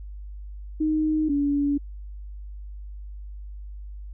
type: tone pair in turn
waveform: sine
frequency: 310 / 285.7 Hz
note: D#4 / D4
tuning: -6 / -48 cents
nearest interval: minor second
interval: 142 cents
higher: first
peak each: -20 dBFS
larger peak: neither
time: 0.8-1.29 / 1.29-1.78 s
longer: neither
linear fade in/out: 10 ms
effects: added 50 Hz sine -35 dBFS peak until 4.13 s